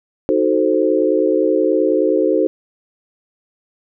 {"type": "chord", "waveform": "sine", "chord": "D# diminished seventh", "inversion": "none", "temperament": "equal", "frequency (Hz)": [311.1, 370, 440, 523.3], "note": ["D#4", "F#4", "A4", "C5"], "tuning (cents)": [0, 0, 0, 0], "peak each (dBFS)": -18, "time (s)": [0.29, 2.47], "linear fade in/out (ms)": 0, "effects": []}